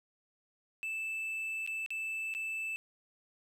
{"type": "tone with dropouts", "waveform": "triangle", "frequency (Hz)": 2637, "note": "E7", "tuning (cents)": 0, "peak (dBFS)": -33, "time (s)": [0.83, 2.76], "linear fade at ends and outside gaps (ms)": 0, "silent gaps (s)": [[1.664, 1.675], [1.862, 1.905], [2.339, 2.349]], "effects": []}